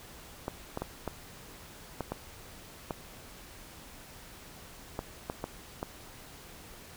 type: clicks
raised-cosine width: 1 ms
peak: -19 dBFS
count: 11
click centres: 0.481 / 0.774 / 0.82 / 1.077 / 2.007 / 2.12 / 2.908 / 4.991 / 5.299 / 5.441 / 5.829 s
effects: pink hiss -50 dBFS RMS until 6.96 s